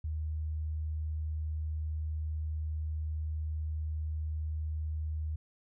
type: tone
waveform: sine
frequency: 77.6 Hz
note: D#2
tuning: 4 cents flat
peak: -32 dBFS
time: 0.04-5.36 s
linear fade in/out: 5 ms
effects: none